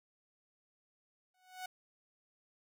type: tone with exponential growth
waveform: sawtooth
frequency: 740 Hz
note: F#5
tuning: in tune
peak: -35 dBFS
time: 1.34-1.66 s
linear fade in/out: 5 ms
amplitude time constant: 69 ms
effects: none